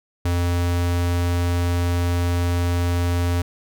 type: tone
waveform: square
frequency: 87.31 Hz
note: F2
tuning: in tune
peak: -19 dBFS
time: 0.25-3.42 s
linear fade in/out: 5 ms
effects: none

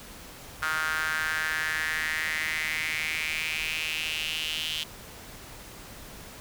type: tone with high-pass filter sweep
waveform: sawtooth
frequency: 156.7 Hz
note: D#3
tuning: 13 cents sharp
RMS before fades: -30 dBFS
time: 0.62-4.84 s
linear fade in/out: 10 ms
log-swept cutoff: 1400 to 3100 Hz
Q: 5.5
effects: pink hiss -45 dBFS RMS until 6.4 s

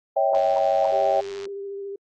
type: chord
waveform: sine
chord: C# diminished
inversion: none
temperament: equal with one note detuned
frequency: 554.4 / 647.2 / 784 Hz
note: C#5 / E5 / G5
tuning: 0 / -32 / 0 cents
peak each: -22 dBFS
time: 0.16-1.21 s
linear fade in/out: 10 ms
type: click train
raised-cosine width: 0.2 ms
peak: -24 dBFS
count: 106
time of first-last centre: 0.35-1.454 s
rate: 95.1 Hz
type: tone with vibrato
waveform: sine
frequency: 397.5 Hz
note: G4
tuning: 24 cents sharp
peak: -30 dBFS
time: 0.92-1.96 s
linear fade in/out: 5 ms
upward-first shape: sine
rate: 14 Hz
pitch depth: 18 cents each way
effects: AAC 32 kbps

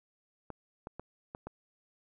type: clicks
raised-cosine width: 1 ms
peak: -27 dBFS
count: 5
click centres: 0.503 / 0.871 / 0.996 / 1.349 / 1.47 s
effects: none

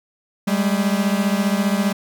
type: beating tone pair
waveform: 45% pulse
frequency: 196 / 211 Hz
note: G3 / G#3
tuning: 0 / +28 cents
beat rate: 15 Hz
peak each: -19 / -21 dBFS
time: 0.47-1.93 s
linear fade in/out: 10 ms
effects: none

